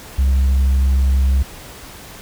sine tone with tanh clipping, 66.7 Hz, C2, 34 cents sharp, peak -12 dBFS, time 0.18-1.43 s, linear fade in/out 10 ms, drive 2 dB, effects pink hiss -37 dBFS RMS until 2.21 s

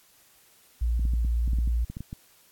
sine tone, 58.27 Hz, A#1, in tune, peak -22 dBFS, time 0.81-1.85 s, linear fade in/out 10 ms
clicks, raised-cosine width 5 ms, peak -23 dBFS, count 12, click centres 0.995 / 1.053 / 1.137 / 1.248 / 1.478 / 1.533 / 1.587 / 1.676 / 1.9 / 1.969 / 2.006 / 2.129 s
effects white hiss -59 dBFS RMS until 2.51 s + AAC 64 kbps

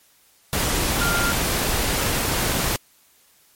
sine tone in noise, 1396.9 Hz, F6, in tune, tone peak -22 dBFS, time 1.01-1.32 s, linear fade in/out 0 ms, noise pink, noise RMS -22 dBFS, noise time 0.53-2.76 s, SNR -3 dB, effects white hiss -57 dBFS RMS until 3.55 s + MP3 64 kbps

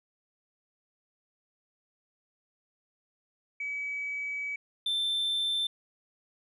sine tone pair in turn, 2281 / 3553 Hz, C#7 / A7, +49 / +16 cents, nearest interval minor sixth, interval 767 cents, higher second, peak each -31 / -24 dBFS, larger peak second, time 3.6-4.56 / 4.86-5.67 s, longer first, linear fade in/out 5 ms, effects tanh soft clip ceiling -26 dBFS

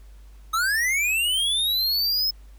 square linear sweep, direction up, 1255 to 5210 Hz, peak -21 dBFS, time 0.53-2.31 s, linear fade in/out 10 ms, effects added 50 Hz sine -43 dBFS peak until 2.58 s + pink hiss -60 dBFS RMS until 2.58 s

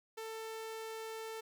sawtooth tone, 444.6 Hz, A4, 18 cents sharp, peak -38 dBFS, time 0.17-1.41 s, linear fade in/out 10 ms, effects none

